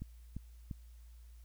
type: click train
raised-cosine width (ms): 5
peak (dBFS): -29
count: 3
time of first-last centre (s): 0.02-0.712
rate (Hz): 2.89
effects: added 58 Hz sine -52 dBFS peak until 1.44 s + white hiss -71 dBFS RMS until 1.44 s